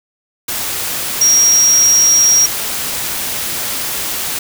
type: tone in noise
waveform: sine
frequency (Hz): 5650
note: F8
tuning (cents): +19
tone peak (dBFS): -7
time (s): 1.21-2.46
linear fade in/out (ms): 5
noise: white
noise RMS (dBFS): -20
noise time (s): 0.48-4.39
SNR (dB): +10
effects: none